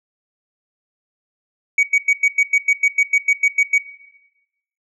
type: tone bursts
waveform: sine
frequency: 2254 Hz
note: C#7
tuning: 28 cents sharp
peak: -8 dBFS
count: 14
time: 1.78-3.781 s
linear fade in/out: 5 ms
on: 51 ms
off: 99 ms
effects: noise-tail reverb RT60 1.0 s tail -17 dB re dry + tanh soft clip ceiling -10 dBFS